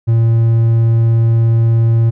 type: tone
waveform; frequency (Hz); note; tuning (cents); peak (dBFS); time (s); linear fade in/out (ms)
triangle; 114.6; A#2; -29; -6; 0.07-2.11; 20
effects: none